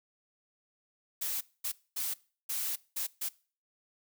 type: noise bursts at uneven times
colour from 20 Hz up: blue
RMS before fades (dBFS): -34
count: 6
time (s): 1.21-1.41 / 1.64-1.72 / 1.96-2.14 / 2.49-2.76 / 2.96-3.07 / 3.21-3.29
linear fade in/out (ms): 10
effects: noise-tail reverb RT60 0.4 s tail -22 dB re dry